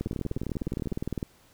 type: two click trains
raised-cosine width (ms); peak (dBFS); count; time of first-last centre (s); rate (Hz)
3; -17 / -21; 25 / 15; 0.01-1.228 / 0.07-0.918; 19.7 / 16.5
effects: pink hiss -60 dBFS RMS until 1.53 s